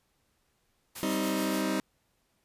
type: noise with tremolo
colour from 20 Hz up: white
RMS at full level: -40 dBFS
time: 0.95-1.62 s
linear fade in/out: 10 ms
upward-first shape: sine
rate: 7 Hz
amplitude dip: 50%
type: chord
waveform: sawtooth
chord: C minor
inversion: second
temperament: just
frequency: 196.22 / 261.6 / 314 Hz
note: G3 / C4 / Eb4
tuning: +2 / 0 / +16 cents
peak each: -28 / -29 / -27 dBFS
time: 1.03-1.8 s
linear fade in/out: 0 ms
effects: pink hiss -73 dBFS RMS until 2.44 s + resampled to 32000 Hz